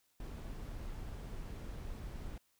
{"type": "noise", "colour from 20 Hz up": "brown", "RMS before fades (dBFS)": -44, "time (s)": [0.2, 2.38], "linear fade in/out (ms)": 2, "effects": ["white hiss -75 dBFS RMS until 2.59 s"]}